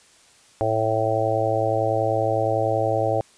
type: harmonic tone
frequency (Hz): 110.7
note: A2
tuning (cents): +11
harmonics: 1 / 3 / 4 / 5 / 6 / 7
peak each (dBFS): -27 / -30 / -28 / -24 / -25 / -26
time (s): 0.61-3.21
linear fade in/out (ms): 0
effects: white hiss -54 dBFS RMS until 3.37 s + resampled to 22050 Hz